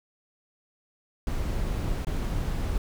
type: noise with dropouts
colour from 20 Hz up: brown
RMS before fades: -28 dBFS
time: 1.27-2.78 s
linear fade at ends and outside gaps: 1 ms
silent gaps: 2.048-2.069 s
effects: none